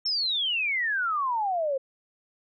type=exponential sweep; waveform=sine; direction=down; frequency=5470 to 521 Hz; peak=-24 dBFS; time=0.05-1.78 s; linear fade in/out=10 ms; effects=none